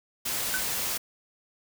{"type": "noise", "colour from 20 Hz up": "white", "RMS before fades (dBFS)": -30, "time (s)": [0.25, 0.98], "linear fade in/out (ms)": 10}
{"type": "tone with exponential decay", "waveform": "sine", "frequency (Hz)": 1513, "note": "F#6", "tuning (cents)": 38, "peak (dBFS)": -24, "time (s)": [0.54, 0.7], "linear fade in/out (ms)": 0, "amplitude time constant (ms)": 33}
{"effects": []}